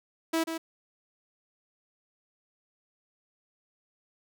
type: tone with echo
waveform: sawtooth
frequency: 326.1 Hz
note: E4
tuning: 19 cents flat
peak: -21 dBFS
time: 0.33-0.44 s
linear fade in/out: 10 ms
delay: 140 ms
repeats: 1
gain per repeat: -7 dB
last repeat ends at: 0.58 s
effects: none